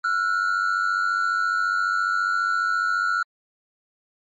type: tone pair together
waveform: triangle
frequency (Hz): 1350.4 / 1445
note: E6 / F#6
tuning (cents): +41 / -41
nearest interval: minor second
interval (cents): 118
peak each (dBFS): -20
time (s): 0.04-3.23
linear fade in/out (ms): 5
effects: tanh soft clip ceiling -14 dBFS + MP3 32 kbps